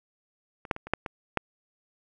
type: clicks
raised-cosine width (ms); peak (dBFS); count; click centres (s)
0.5; -27 / -9 / -23 / -25 / -8 / -18 / -9; 7; 0.652 / 0.712 / 0.764 / 0.87 / 0.936 / 1.062 / 1.373
effects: none